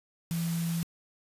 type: tone in noise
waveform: sine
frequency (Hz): 167.4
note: E3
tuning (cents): +27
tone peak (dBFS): -28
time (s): 0.31-0.83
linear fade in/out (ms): 0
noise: white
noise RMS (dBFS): -41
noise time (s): 0.31-0.83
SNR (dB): +10
effects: resampled to 32000 Hz